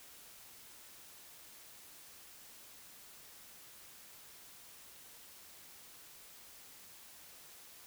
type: silence
effects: white hiss -56 dBFS RMS until 7.86 s